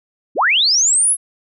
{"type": "linear sweep", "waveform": "sine", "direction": "up", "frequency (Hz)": [166.8, 11000], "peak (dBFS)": -11, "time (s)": [0.35, 1.17], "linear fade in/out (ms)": 50, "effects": []}